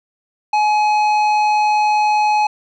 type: tone with tanh clipping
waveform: triangle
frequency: 845 Hz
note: G#5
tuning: 30 cents sharp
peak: -14 dBFS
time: 0.53-2.47 s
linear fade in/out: 5 ms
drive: 15 dB
effects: none